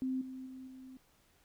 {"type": "tone with level steps", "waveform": "sine", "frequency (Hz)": 260, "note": "C4", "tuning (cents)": -11, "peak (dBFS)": [-32, -42, -45, -48], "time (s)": [0.02, 0.97], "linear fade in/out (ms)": 0, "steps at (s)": [0.21, 0.46, 0.67], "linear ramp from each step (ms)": 5, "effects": ["pink hiss -69 dBFS RMS until 1.44 s"]}